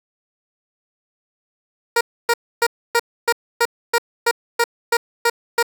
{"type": "tone bursts", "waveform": "15% pulse", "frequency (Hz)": 469.7, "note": "A#4", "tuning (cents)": 13, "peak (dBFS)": -7, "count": 12, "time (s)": [1.96, 5.628], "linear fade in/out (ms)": 5, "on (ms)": 49, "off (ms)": 280, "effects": []}